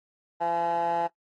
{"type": "tone with band-pass filter", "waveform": "15% pulse", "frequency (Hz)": 170, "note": "F3", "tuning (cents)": -46, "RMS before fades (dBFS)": -27, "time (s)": [0.4, 1.08], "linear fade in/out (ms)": 20, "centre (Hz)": 840, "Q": 6.2, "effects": ["noise-tail reverb RT60 0.1 s tail -20 dB re dry", "AAC 32 kbps"]}